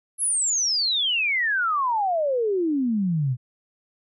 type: exponential sweep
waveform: sine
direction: down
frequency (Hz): 11175 to 119.3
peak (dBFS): -20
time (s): 0.18-3.37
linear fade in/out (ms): 50
effects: none